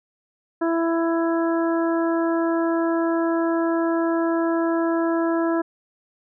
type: harmonic tone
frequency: 332.1 Hz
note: E4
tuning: 13 cents sharp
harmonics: 1 / 2 / 3 / 4 / 5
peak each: -20 / -26 / -30 / -32 / -34 dBFS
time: 0.61-5.62 s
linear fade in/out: 10 ms
effects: none